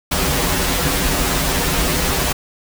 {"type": "noise with comb filter", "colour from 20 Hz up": "pink", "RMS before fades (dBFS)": -18, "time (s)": [0.11, 2.33], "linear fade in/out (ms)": 10, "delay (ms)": 9.2, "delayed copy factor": -0.95, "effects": []}